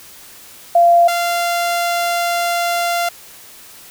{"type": "tone pair in turn", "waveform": ["sine", "sawtooth"], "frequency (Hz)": [689, 692.2], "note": ["F5", "F5"], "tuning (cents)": [-24, -16], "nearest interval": "unison", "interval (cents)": 8, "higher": "second", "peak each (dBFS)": [-7, -12], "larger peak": "first", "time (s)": [[0.75, 1.08], [1.08, 3.09]], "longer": "second", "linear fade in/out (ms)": 5, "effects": ["white hiss -40 dBFS RMS until 3.9 s"]}